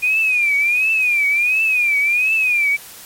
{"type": "tone with vibrato", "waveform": "sine", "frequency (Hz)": 2442, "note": "D#7", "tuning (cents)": -33, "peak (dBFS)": -13, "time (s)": [0.02, 2.77], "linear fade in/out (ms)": 20, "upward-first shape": "triangle", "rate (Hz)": 1.4, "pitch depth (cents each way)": 150, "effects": ["white hiss -38 dBFS RMS until 3.05 s", "MP3 64 kbps"]}